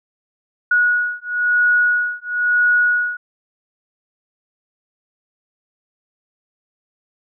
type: beating tone pair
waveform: sine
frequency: 1457 / 1458 Hz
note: F#6 / F#6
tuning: -27 / -26 cents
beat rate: 1 Hz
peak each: -17 dBFS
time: 0.71-3.17 s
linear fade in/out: 5 ms
effects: none